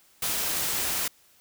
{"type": "noise", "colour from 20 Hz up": "white", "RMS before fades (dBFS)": -28, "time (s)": [0.22, 1.08], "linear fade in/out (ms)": 5, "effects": ["white hiss -60 dBFS RMS until 1.4 s"]}